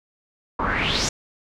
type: noise with low-pass filter sweep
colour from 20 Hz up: pink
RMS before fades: -23 dBFS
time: 0.59-1.09 s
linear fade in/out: 5 ms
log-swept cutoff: 980 to 6900 Hz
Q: 4.3
effects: none